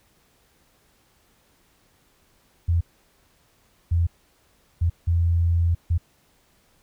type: tone bursts at uneven times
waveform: sine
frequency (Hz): 84.9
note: F2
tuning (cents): -48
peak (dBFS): -17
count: 5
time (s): 2.68-2.81 / 3.91-4.07 / 4.81-4.9 / 5.07-5.75 / 5.9-5.98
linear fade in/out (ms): 10
effects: pink hiss -62 dBFS RMS until 6.82 s